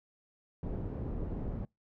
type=low-pass noise; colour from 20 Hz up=pink; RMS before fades=-37 dBFS; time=0.63-1.65 s; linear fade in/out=2 ms; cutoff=410 Hz; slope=12 dB/octave; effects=noise-tail reverb RT60 0.2 s tail -26 dB re dry